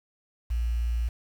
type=tone with quantisation; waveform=sine; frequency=58.27 Hz; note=A#1; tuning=in tune; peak=-24 dBFS; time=0.5-1.09 s; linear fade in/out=10 ms; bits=8; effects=none